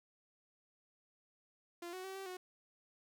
sawtooth tone with pitch steps, 345.6 / 371 / 382.8 / 387.2 / 366.4 Hz, F4 / F#4 / G4 / G4 / F#4, -18 / +5 / -41 / -21 / -17 cents, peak -40 dBFS, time 1.82-2.37 s, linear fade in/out 5 ms, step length 110 ms, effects none

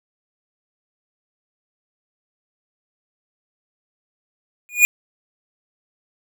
square tone with exponential growth, 2445 Hz, D#7, 31 cents flat, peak -6 dBFS, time 4.69-4.85 s, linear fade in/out 0 ms, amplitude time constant 34 ms, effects none

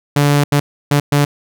sawtooth tone bursts at uneven times, 144.4 Hz, D3, 29 cents flat, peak -6 dBFS, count 4, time 0.16-0.44 / 0.52-0.6 / 0.91-1 / 1.12-1.25 s, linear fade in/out 5 ms, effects none

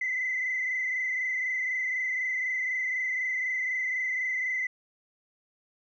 sine tone with frequency modulation, 2032 Hz, B6, 49 cents sharp, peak -26 dBFS, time 0.01-4.67 s, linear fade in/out 5 ms, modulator 24 Hz, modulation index 2.3, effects tanh soft clip ceiling -22 dBFS

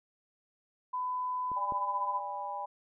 sine tone, 1003 Hz, B5, 26 cents sharp, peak -31 dBFS, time 0.93-2.2 s, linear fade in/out 10 ms
clicks, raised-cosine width 2 ms, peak -33 / -29 dBFS, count 2, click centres 1.517 / 1.722 s
sine chord, G# diminished, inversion second, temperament equal with one note detuned, 587.3 / 814 / 987.8 Hz, D5 / G#5 / B5, 0 / -35 / 0 cents, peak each -44 / -38 / -38 dBFS, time 1.56-2.66 s, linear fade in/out 10 ms
effects none

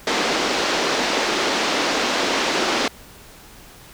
pink band-pass noise, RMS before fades -21 dBFS, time 0.07-2.88 s, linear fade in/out 2 ms, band 260 to 5900 Hz, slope 24 dB/octave, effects pink hiss -44 dBFS RMS until 3.93 s

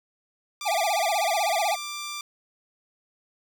10% pulse tone, 1181 Hz, D6, 9 cents sharp, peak -24 dBFS, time 0.61-2.21 s, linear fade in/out 2 ms
square tone with vibrato, 745 Hz, F#5, 12 cents sharp, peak -23 dBFS, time 0.65-1.76 s, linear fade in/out 20 ms, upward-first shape sine, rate 16 Hz, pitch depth 230 cents each way
effects none

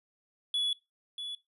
triangle tone pair in turn, 3401 / 3416 Hz, G#7 / G#7, +40 / +48 cents, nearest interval unison, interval 8 cents, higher second, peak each -26 / -35 dBFS, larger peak first, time 0.54-0.73 / 1.18-1.35 s, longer first, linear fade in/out 2 ms, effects noise-tail reverb RT60 0.2 s tail -20 dB re dry + resampled to 32000 Hz

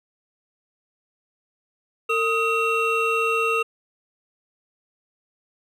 triangle tone cluster, 453.8 / 1257 / 2719 Hz, A#4 / D#6 / F7, -47 / +17 / -47 cents, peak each -22 dBFS, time 2.09-3.63 s, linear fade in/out 10 ms, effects none

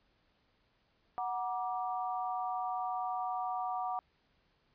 sine chord, Gb augmented, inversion none, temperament equal with one note detuned, 740 / 950.8 / 1174.7 Hz, Gb5 / Bb5 / D6, 0 / +34 / 0 cents, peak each -35 / -40 / -40 dBFS, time 1.18-3.99 s, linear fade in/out 0 ms, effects pink hiss -73 dBFS RMS until 4.74 s + resampled to 11025 Hz

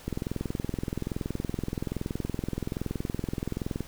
click train, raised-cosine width 3 ms, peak -17 dBFS, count 80, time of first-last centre 0.08-3.806 s, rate 21.2 Hz, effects pink hiss -49 dBFS RMS until 3.87 s

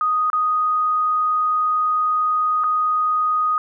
sine tone with dropouts, 1244.5 Hz, D#6, in tune, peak -16 dBFS, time 0.01-3.58 s, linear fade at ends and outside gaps 1 ms, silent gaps 0.301-0.331 / 2.637-2.641 s, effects none

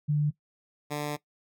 sine / 10% pulse tone pair in turn, 148.4 / 147.78 Hz, D3 / D3, +18 / +11 cents, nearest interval unison, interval 7 cents, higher first, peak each -22 dBFS, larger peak neither, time 0.08-0.31 / 0.9-1.17 s, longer second, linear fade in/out 20 ms, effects noise-tail reverb RT60 0.1 s tail -18 dB re dry

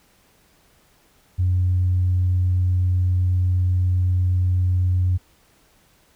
sine tone, 90.8 Hz, F#2, 32 cents flat, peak -15 dBFS, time 1.38-5.18 s, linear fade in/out 20 ms, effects tanh soft clip ceiling -12 dBFS + pink hiss -58 dBFS RMS until 6.15 s

